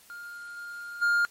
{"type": "tone with level steps", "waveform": "triangle", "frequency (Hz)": 1409, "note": "F6", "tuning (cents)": 15, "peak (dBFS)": [-37, -35, -19], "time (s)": [0.1, 1.25], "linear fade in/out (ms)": 0, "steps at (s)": [0.56, 1.01], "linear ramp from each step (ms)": 20, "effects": ["white hiss -56 dBFS RMS until 1.3 s", "MP3 64 kbps"]}